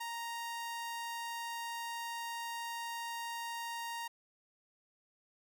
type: tone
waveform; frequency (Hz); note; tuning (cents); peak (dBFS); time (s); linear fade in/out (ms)
sawtooth; 932.3; A#5; 0; -35; 0-4.08; 10
effects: none